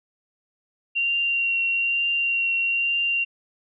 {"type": "tone with vibrato", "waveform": "sine", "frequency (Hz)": 2760, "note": "F7", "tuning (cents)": -21, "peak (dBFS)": -20, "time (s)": [0.95, 3.25], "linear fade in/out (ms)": 20, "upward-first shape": "triangle", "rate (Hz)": 1.1, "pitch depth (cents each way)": 16, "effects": []}